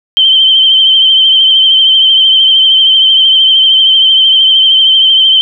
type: tone with vibrato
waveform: sine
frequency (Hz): 3112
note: G7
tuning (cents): -13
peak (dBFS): -3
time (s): 0.17-5.41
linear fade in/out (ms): 0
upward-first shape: triangle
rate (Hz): 13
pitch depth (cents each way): 45
effects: none